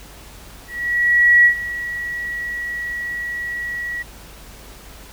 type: tone with ADSR envelope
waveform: sine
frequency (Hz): 1927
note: B6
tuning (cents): -43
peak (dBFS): -7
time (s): 0.67-4.03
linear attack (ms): 780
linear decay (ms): 93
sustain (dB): -16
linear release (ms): 14
effects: added 50 Hz sine -42 dBFS peak until 5.12 s + pink hiss -42 dBFS RMS until 5.12 s